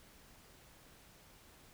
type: silence
effects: pink hiss -61 dBFS RMS until 1.73 s